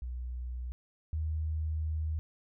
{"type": "tone pair in turn", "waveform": "sine", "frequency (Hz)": [61.74, 78.35], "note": ["B1", "D#2"], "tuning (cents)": [0, 13], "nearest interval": "major third", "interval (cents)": 413, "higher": "second", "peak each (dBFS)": [-35, -30], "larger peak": "second", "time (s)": [[0.02, 0.72], [1.13, 2.19]], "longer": "second", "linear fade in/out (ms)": 0, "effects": []}